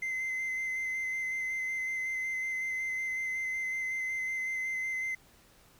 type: tone with vibrato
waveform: triangle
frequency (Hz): 2064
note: C7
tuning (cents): -24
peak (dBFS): -29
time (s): 0.02-5.15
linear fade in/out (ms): 5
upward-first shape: square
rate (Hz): 5.4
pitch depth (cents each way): 13
effects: tanh soft clip ceiling -25 dBFS + pink hiss -61 dBFS RMS until 5.79 s